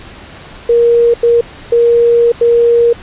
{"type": "tone bursts at uneven times", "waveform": "sine", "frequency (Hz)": 470.8, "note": "A#4", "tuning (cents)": 17, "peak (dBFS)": -5, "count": 4, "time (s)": [[0.69, 1.14], [1.23, 1.41], [1.72, 2.32], [2.41, 2.93]], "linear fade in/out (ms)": 5, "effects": ["pink hiss -33 dBFS RMS until 3.02 s", "resampled to 8000 Hz"]}